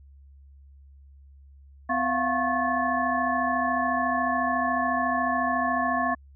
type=tone cluster; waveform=sine; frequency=253 / 686 / 720 / 1090 / 1738 Hz; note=B3 / F5 / F#5 / C#6 / A6; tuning=+42 / -31 / -47 / -29 / -22 cents; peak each=-30 / -28 / -31 / -27 / -30 dBFS; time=1.89-6.15 s; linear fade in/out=10 ms; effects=added 69 Hz sine -48 dBFS peak until 6.35 s